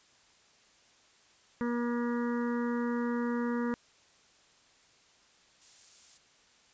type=harmonic tone; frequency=239 Hz; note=A#3; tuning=43 cents sharp; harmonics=1 / 2 / 4 / 5 / 6 / 7 / 8; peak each=-30 / -36 / -42 / -44 / -46 / -47 / -48 dBFS; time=1.61-3.74 s; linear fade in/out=0 ms
type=noise; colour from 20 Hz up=violet; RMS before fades=-48 dBFS; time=5.61-6.18 s; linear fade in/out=10 ms
effects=white hiss -63 dBFS RMS until 6.73 s + resampled to 16000 Hz